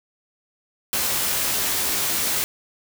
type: noise with comb filter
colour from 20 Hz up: white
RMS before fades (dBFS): -23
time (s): 0.93-2.44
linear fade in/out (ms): 0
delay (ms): 15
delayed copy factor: +0.5
effects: none